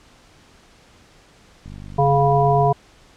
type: click train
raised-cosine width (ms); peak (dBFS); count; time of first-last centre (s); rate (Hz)
5; -25; 51; 1.66-2.67; 49.5
type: harmonic tone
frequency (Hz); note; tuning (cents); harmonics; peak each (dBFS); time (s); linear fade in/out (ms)
140; C#3; +18; 1 / 3 / 5 / 7; -18 / -20 / -17 / -21; 1.98-2.73; 10
effects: pink hiss -51 dBFS RMS until 3.16 s + low-pass 7000 Hz 12 dB/octave